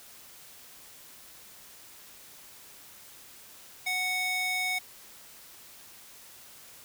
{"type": "tone with high-pass filter", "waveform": "square", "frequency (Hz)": 740, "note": "F#5", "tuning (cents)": 0, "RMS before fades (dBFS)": -30, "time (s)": [3.86, 4.79], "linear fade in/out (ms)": 10, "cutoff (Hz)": 1600, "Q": 5.7, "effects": ["white hiss -51 dBFS RMS until 6.84 s"]}